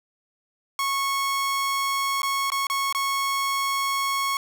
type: tone with dropouts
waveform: sawtooth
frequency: 1100 Hz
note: C#6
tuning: 14 cents flat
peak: -19 dBFS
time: 0.79-4.37 s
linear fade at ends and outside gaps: 1 ms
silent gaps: 2.219-2.231 / 2.502-2.519 / 2.669-2.699 / 2.926-2.948 s
effects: none